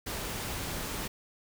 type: noise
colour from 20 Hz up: pink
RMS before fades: -36 dBFS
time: 0.06-1.08 s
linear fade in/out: 10 ms
effects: none